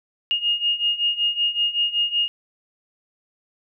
sine beating tone pair, 2846 / 2851.3 Hz, F7 / F7, +32 / +35 cents, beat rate 5.3 Hz, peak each -24 / -21 dBFS, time 0.31-2.28 s, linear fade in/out 0 ms, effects none

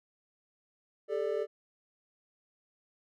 triangle chord, G suspended second, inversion none, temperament equal with one note detuned, 399.1 / 440 / 587.3 Hz, G4 / A4 / D5, +31 / 0 / 0 cents, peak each -33 / -31 / -33 dBFS, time 1.08-1.47 s, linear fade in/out 50 ms, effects none

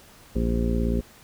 harmonic tone, 57.8 Hz, A#1, 14 cents flat, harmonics 1 / 2 / 3 / 4 / 5 / 6 / 7 / 9, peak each -24 / -32 / -30 / -27 / -36 / -36 / -32 / -36 dBFS, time 0.35-1.01 s, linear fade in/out 10 ms, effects pink hiss -51 dBFS RMS until 1.23 s

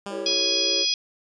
10% pulse tone with exponential decay, 200 Hz, G3, 35 cents sharp, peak -22 dBFS, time 0.06-0.75 s, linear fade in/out 2 ms, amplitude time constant 150 ms
triangle chord, E diminished seventh, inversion none, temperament equal with one note detuned, 329.6 / 392 / 454.2 / 554.4 Hz, E4 / G4 / Bb4 / Db5, 0 / 0 / -45 / 0 cents, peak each -33 / -31 / -36 / -30 dBFS, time 0.09-0.86 s, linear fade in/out 50 ms
harmonic tone, 830.6 Hz, G#5, in tune, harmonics 3 / 4 / 5 / 6 / 7, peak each -32 / -25 / -33 / -23 / -31 dBFS, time 0.26-0.94 s, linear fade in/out 2 ms
effects resampled to 22050 Hz

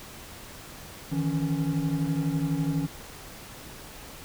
triangle tone cluster, 152.9 / 164.9 / 278.2 Hz, D#3 / E3 / C#4, -30 / +1 / +6 cents, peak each -27 dBFS, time 1.11-2.87 s, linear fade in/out 20 ms, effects pink hiss -44 dBFS RMS until 4.24 s

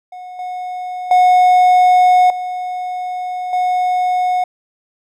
triangle tone with level steps, 729 Hz, F#5, 26 cents flat, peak -27 / -20 / -5 / -18 / -11 dBFS, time 0.12-4.44 s, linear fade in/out 5 ms, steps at 0.39 / 1.11 / 2.3 / 3.53 s, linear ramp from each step 2 ms, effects none

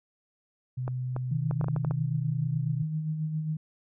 sine tone, 126.8 Hz, B2, 46 cents sharp, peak -29 dBFS, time 0.77-2.83 s, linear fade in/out 10 ms
clicks, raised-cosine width 1 ms, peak -21 dBFS, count 9, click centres 0.879 / 1.164 / 1.511 / 1.612 / 1.643 / 1.684 / 1.763 / 1.848 / 1.91 s
sine tone with tremolo, 155.8 Hz, D#3, 3 cents sharp, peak -26 dBFS, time 1.31-3.57 s, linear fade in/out 5 ms, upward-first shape sine, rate 7.4 Hz, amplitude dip 45%
effects none

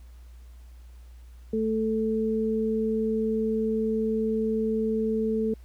sine tone pair together, 220 / 440 Hz, A3 / A4, 0 / 0 cents, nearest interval octave, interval 1200 cents, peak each -26 dBFS, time 1.53-5.54 s, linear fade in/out 5 ms, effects added 60 Hz sine -44 dBFS peak until 5.64 s + pink hiss -63 dBFS RMS until 5.64 s

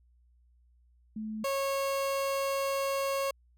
sine / 30% pulse tone pair in turn, 216.7 / 548.1 Hz, A3 / C#5, -26 / -20 cents, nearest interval octave + major third, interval 1606 cents, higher second, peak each -34 / -26 dBFS, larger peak second, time 1.16-1.44 / 1.44-3.31 s, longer second, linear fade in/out 5 ms, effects added 60 Hz sine -61 dBFS peak until 3.57 s

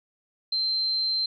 sine tone, 4123 Hz, C8, 26 cents flat, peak -23 dBFS, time 0.52-1.26 s, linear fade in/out 5 ms, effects none

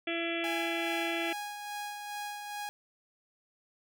harmonic tone, 335.7 Hz, E4, 32 cents sharp, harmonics 1 / 2 / 4 / 5 / 6 / 7 / 8 / 9 / 10, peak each -35 / -38 / -45 / -44 / -41 / -38 / -41 / -46 / -42 dBFS, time 0.07-1.33 s, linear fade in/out 5 ms
sawtooth tone with tremolo, 826 Hz, G#5, 10 cents flat, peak -32 dBFS, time 0.44-2.69 s, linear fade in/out 0 ms, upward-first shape sine, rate 2.4 Hz, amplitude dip 40%
effects none

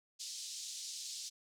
white band-pass noise, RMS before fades -45 dBFS, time 0.19-1.3 s, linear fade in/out 20 ms, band 3800 to 7200 Hz, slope 24 dB/octave, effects none

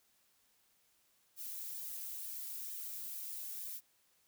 violet noise with flanger, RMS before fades -44 dBFS, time 1.36-3.81 s, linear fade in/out 50 ms, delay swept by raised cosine 1.4 to 2.9 ms, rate 2.2 Hz, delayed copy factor -0.55, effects white hiss -73 dBFS RMS until 4.27 s

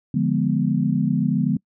sine chord, D diminished seventh, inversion none, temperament equal, 146.83 / 174.61 / 207.7 / 246.9 Hz, D3 / F3 / Ab3 / Cb4, 0 / 0 / 0 / 0 cents, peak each -23 dBFS, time 0.14-1.57 s, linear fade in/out 5 ms, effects noise-tail reverb RT60 0.1 s tail -26 dB re dry

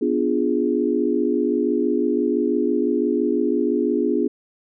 sine chord, B diminished seventh, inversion none, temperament equal with one note detuned, 247.9 / 293.7 / 349.2 / 415.3 Hz, B3 / D4 / F4 / Ab4, +7 / 0 / 0 / 0 cents, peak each -23 dBFS, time 0.01-4.28 s, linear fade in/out 10 ms, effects none

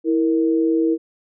sine tone pair together, 326.7 / 465 Hz, E4 / A#4, -15 / -4 cents, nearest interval tritone, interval 611 cents, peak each -16 / -21 dBFS, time 0.04-0.98 s, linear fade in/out 50 ms, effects none

